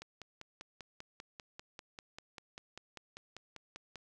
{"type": "click train", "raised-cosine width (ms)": 0.2, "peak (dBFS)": -29, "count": 21, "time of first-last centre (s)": [0.02, 3.957], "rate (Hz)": 5.08, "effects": []}